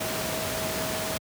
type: tone in noise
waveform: sine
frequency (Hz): 639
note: D#5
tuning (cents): +46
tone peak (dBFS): -34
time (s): 0-1.18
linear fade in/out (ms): 10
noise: pink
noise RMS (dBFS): -30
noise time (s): 0-1.18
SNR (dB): -7
effects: high-pass 100 Hz 12 dB/octave